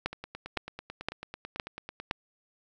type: two click trains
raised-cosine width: 0.3 ms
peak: -13 / -23 dBFS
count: 5 / 19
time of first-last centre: 0.06-2.111 / 0.13-2.11 s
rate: 1.95 / 9.09 Hz
effects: none